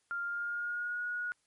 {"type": "tone with pitch glide", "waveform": "sine", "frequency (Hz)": [1396.9, 1451.2], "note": ["F6", "F#6"], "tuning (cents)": [0, -34], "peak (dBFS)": -33, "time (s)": [0.11, 1.32], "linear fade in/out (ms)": 0, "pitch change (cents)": 66, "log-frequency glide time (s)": [0.22, 1.02], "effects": ["white hiss -75 dBFS RMS until 1.46 s", "MP3 48 kbps"]}